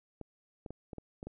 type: clicks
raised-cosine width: 2 ms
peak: -29 dBFS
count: 7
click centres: 0.213 / 0.662 / 0.706 / 0.932 / 0.983 / 1.229 / 1.27 s
effects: none